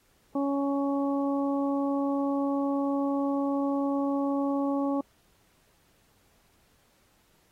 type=harmonic tone; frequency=279.1 Hz; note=C#4; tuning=12 cents sharp; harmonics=1 / 2 / 3 / 4; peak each=-26 / -32 / -36 / -38 dBFS; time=0.35-5.01 s; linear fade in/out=5 ms; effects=pink hiss -66 dBFS RMS until 7.51 s + AAC 48 kbps